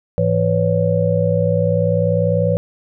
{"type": "tone cluster", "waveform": "sine", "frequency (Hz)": [105.9, 166.2, 498.8, 559], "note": ["G#2", "E3", "B4", "C#5"], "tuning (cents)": [34, 15, 17, 14], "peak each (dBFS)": -19, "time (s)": [0.18, 2.57], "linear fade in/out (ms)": 0, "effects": []}